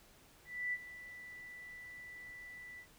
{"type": "tone with ADSR envelope", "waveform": "sine", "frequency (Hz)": 1975.5, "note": "B6", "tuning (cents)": 0, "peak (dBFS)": -33, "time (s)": [0.45, 2.87], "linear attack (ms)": 280, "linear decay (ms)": 43, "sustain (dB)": -15, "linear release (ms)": 79, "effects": ["pink hiss -63 dBFS RMS until 2.98 s"]}